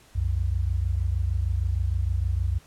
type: tone pair together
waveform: sine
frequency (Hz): 63.92 / 90.4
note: C2 / F#2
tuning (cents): -40 / -40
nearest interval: tritone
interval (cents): 600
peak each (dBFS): -25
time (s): 0.15-2.59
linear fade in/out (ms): 10
effects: pink hiss -55 dBFS RMS until 2.66 s + low-pass 12000 Hz 12 dB/octave